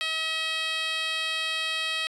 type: tone with band-pass filter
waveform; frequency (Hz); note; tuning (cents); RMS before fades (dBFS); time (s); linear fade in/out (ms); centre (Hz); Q
10% pulse; 640; D#5; +49; -29; 0.01-2.07; 0; 3400; 1.2
effects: resampled to 32000 Hz